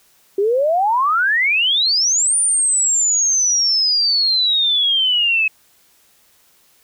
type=exponential two-way sweep; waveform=sine; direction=up then down; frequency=383 to 9397 to 2558 Hz; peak=-13 dBFS; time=0.38-5.48 s; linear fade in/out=5 ms; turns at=2.37 s; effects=white hiss -55 dBFS RMS until 6.83 s